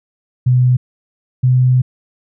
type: tone pair in turn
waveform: sine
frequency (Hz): 125.7 / 127.09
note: B2 / C3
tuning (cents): +31 / -50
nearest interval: unison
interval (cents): 19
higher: second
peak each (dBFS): -8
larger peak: neither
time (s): 0.46-0.77 / 1.43-1.82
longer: second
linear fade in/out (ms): 10
effects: none